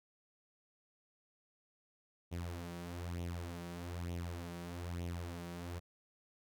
sawtooth tone with flanger, 86.6 Hz, F2, 14 cents flat, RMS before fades -43 dBFS, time 2.31-5.8 s, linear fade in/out 20 ms, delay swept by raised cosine 0.31 to 5.31 ms, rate 1.1 Hz, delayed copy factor +0.65, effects none

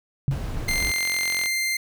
sine tone with exponential decay, 136.8 Hz, C#3, 23 cents flat, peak -15 dBFS, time 0.28-0.48 s, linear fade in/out 0 ms, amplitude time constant 43 ms
brown noise, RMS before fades -29 dBFS, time 0.31-0.91 s, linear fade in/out 0 ms
sawtooth tone, 2093 Hz, C7, in tune, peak -19 dBFS, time 0.68-1.77 s, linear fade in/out 5 ms
click train, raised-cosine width 0.2 ms, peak -15 dBFS, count 35, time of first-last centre 0.69-1.459 s, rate 44.2 Hz
effects none

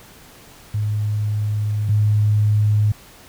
sine tone pair in turn, 105.4 / 105.4 Hz, G#2 / G#2, +26 / +26 cents, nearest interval unison, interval 0 cents, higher neither, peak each -18 / -13 dBFS, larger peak second, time 0.74-1.89 / 1.89-2.92 s, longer first, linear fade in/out 5 ms, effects pink hiss -45 dBFS RMS until 3.28 s

